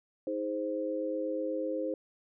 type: chord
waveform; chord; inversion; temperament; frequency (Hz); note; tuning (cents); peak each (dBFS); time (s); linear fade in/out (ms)
sine; Ab major; second; equal with one note detuned; 315.7 / 415.3 / 523.3; Eb4 / Ab4 / C5; +25 / 0 / 0; -35 / -39 / -33; 0.27-1.94; 2
effects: none